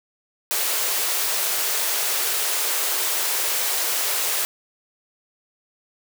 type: high-pass noise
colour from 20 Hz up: white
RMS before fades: -23 dBFS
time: 0.51-4.45 s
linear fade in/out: 0 ms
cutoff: 350 Hz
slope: 48 dB/octave
effects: none